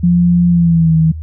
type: tone with pitch glide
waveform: sine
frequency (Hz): 174.61 to 160.12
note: F3 to D#3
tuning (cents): 0 to +50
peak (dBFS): -7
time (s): 0.03-1.12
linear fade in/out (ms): 10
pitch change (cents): -150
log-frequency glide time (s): 0.48-0.96
effects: added 79 Hz sine -22 dBFS peak until 1.22 s